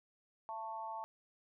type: tone with amplitude modulation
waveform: sine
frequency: 887 Hz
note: A5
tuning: 14 cents sharp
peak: -36 dBFS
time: 0.49-1.04 s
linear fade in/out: 0 ms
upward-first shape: sine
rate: 215 Hz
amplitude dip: 95%
effects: none